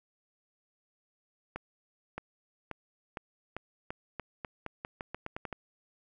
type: accelerating click train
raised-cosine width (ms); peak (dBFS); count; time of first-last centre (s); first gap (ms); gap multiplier
0.5; -22; 16; 1.56-5.528; 620; 0.86
effects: none